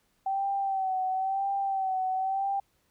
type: tone with vibrato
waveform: sine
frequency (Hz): 770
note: G5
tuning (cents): -31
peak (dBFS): -26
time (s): 0.26-2.6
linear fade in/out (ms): 5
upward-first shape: sine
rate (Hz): 0.98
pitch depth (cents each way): 47
effects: pink hiss -71 dBFS RMS until 2.9 s